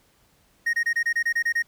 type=tone bursts; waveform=triangle; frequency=1864.7 Hz; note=A#6; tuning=in tune; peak=-18 dBFS; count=10; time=0.66-1.625 s; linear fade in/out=10 ms; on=74 ms; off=25 ms; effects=pink hiss -62 dBFS RMS until 1.67 s